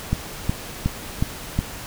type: click train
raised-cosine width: 5 ms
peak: -7 dBFS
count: 5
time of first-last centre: 0.13-1.59 s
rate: 2.74 Hz
effects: pink hiss -35 dBFS RMS until 1.86 s